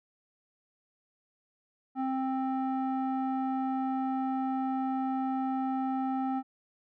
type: tone with low-pass filter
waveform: square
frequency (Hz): 263.3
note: C4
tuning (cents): +11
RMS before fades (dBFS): -31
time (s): 1.95-6.43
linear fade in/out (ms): 50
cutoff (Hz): 990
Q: 3.4
effects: none